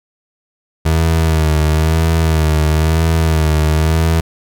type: tone with vibrato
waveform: 30% pulse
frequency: 79.3 Hz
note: D#2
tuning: 33 cents sharp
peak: -8 dBFS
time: 0.85-4.21 s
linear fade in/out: 10 ms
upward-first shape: sine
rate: 1 Hz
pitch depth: 53 cents each way
effects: none